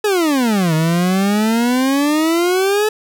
40% pulse exponential two-way sweep, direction down then up, 434.1 to 155.56 to 434.1 Hz, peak -12 dBFS, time 0.04-2.89 s, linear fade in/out 5 ms, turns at 0.74 s, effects none

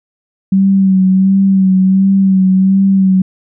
sine tone with vibrato, 191.2 Hz, G3, 43 cents flat, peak -6 dBFS, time 0.52-3.22 s, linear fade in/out 5 ms, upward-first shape sine, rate 1.4 Hz, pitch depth 34 cents each way, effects none

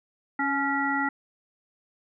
harmonic tone with a mistuned harmonic, 277.2 Hz, C#4, in tune, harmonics 1 / 3 / 5 / 7, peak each -29 / -29 / -29 / -29 dBFS, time 0.39-1.09 s, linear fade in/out 5 ms, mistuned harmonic 3, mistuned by +33 cents, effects none

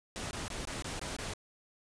pink noise bursts, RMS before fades -39 dBFS, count 7, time 0.16-1.336 s, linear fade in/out 0 ms, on 150 ms, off 21 ms, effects resampled to 22050 Hz

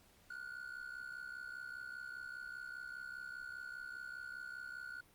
triangle ring-modulated tone, 1460 Hz, F#6, 24 cents flat, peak -40 dBFS, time 0.3-5.01 s, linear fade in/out 5 ms, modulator 32.5 Hz, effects pink hiss -67 dBFS RMS until 5.14 s + Opus 48 kbps

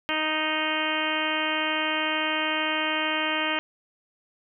harmonic tone, 311.1 Hz, D#4, in tune, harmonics 1 / 2 / 3 / 4 / 5 / 6 / 7 / 8 / 9 / 10, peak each -33 / -33 / -33 / -33 / -33 / -33 / -33 / -33 / -33 / -33 dBFS, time 0.09-3.59 s, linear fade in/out 0 ms, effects none

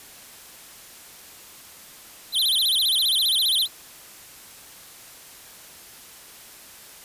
square tone with vibrato, 3554 Hz, A7, 17 cents sharp, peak -19 dBFS, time 2.32-3.68 s, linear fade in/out 50 ms, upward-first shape sine, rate 15 Hz, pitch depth 260 cents each way, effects white hiss -45 dBFS RMS until 7.04 s + resampled to 32000 Hz

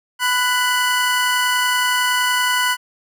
25% pulse tone pair together, 996.9 / 1480 Hz, B5 / F#6, +16 / 0 cents, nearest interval perfect fifth, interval 684 cents, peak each -15 dBFS, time 0.19-2.77 s, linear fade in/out 50 ms, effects none

